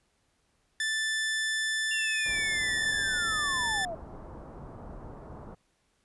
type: tone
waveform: sawtooth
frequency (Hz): 1760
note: A6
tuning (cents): 0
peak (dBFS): -24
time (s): 0.8-3.85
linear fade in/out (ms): 2
type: linear sweep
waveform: sine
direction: down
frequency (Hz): 2794 to 629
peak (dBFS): -33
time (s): 1.91-3.95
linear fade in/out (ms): 5
type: low-pass noise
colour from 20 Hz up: pink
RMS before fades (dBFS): -44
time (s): 2.25-5.55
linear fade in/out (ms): 10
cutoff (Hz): 1100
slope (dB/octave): 24
effects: pink hiss -72 dBFS RMS until 6.04 s + resampled to 24000 Hz